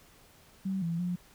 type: tone with pitch steps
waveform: sine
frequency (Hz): 191.5 / 167.9 / 177.7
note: G3 / E3 / F3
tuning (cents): -40 / +32 / +30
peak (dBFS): -29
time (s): 0.65-1.16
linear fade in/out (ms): 10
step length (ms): 170
effects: pink hiss -59 dBFS RMS until 1.34 s